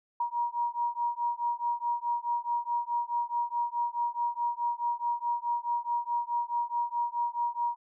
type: beating tone pair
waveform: sine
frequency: 949 / 953.7 Hz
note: A#5 / A#5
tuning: +31 / +39 cents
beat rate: 4.7 Hz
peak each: -31 dBFS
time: 0.2-7.76 s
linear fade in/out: 5 ms
effects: none